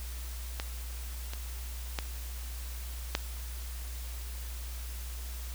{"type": "clicks", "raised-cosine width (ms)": 0.2, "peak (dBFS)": [-16, -22, -14, -10], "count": 4, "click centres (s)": [0.599, 1.335, 1.988, 3.151], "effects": ["added 60 Hz sine -37 dBFS peak until 5.54 s", "white hiss -47 dBFS RMS until 5.54 s"]}